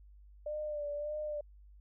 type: tone with vibrato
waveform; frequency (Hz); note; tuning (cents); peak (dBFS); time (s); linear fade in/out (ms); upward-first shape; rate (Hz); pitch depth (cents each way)
sine; 594; D5; +20; -35; 0.46-1.41; 5; sine; 1.7; 38
effects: added 50 Hz sine -54 dBFS peak until 1.8 s